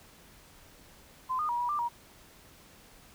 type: tone with pitch steps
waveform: sine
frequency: 1028 / 1224 / 956 / 969 / 1185 / 950 Hz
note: C6 / D#6 / A#5 / B5 / D6 / A#5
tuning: -31 / -29 / +43 / -33 / +15 / +33 cents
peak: -28 dBFS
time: 1.29-1.89 s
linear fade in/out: 20 ms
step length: 100 ms
effects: pink hiss -56 dBFS RMS until 3.14 s